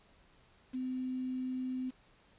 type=tone with quantisation; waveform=sine; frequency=256.5 Hz; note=C4; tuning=34 cents flat; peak=-34 dBFS; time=0.73-1.91 s; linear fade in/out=20 ms; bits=9; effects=pink hiss -65 dBFS RMS until 2.38 s + resampled to 8000 Hz